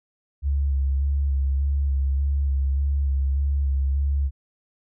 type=tone with vibrato; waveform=sine; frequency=69.1 Hz; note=C#2; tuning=5 cents flat; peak=-19 dBFS; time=0.42-4.31 s; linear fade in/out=50 ms; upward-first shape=square; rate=1.7 Hz; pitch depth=25 cents each way; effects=none